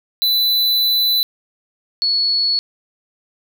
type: tone pair in turn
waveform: square / sine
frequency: 3994 / 4393 Hz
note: B7 / C#8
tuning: +19 / -16 cents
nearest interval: major second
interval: 165 cents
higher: second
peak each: -14 dBFS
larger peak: neither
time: 0.22-1.23 / 2.02-2.59 s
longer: first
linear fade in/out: 0 ms
effects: none